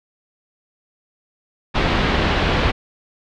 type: low-pass noise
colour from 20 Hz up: pink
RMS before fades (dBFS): -18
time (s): 1.74-2.72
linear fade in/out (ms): 20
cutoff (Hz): 3700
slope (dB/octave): 24
effects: none